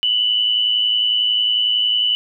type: tone pair together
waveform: sine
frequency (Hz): 2884 / 2995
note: F#7 / F#7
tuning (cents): -45 / +20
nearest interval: minor second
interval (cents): 65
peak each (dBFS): -23 / -15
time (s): 0.03-2.15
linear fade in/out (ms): 0
effects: none